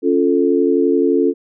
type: chord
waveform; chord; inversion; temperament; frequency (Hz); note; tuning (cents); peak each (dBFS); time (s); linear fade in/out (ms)
sine; Db augmented; none; equal; 277.2 / 349.2 / 440; Db4 / F4 / A4; 0 / 0 / 0; -16; 0.02-1.34; 50
effects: none